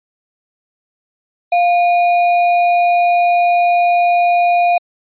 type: tone with sample-and-hold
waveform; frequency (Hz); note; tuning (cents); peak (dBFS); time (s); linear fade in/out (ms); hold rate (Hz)
sine; 700; F5; +4; -9; 1.52-4.78; 5; 3150
effects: resampled to 8000 Hz